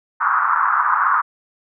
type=band-pass noise; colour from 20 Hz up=white; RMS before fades=-17 dBFS; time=0.2-1.22 s; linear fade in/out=20 ms; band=1000 to 1400 Hz; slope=48 dB/octave; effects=none